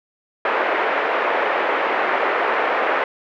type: band-pass noise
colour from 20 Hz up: pink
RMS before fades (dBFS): -20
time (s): 0.45-3.04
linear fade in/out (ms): 2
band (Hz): 420 to 2200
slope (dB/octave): 24
effects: none